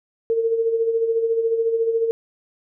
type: tone with tremolo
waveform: sine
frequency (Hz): 455.6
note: A#4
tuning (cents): -40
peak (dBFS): -15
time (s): 0.3-2.11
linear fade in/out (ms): 0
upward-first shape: sine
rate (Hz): 14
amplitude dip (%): 55
effects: none